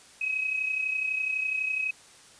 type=tone pair together; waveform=sine; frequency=2541 / 2573 Hz; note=D#7 / E7; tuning=+36 / -43 cents; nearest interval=unison; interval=21 cents; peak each=-27 / -34 dBFS; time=0.21-1.91 s; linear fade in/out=5 ms; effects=white hiss -53 dBFS RMS until 2.39 s + resampled to 22050 Hz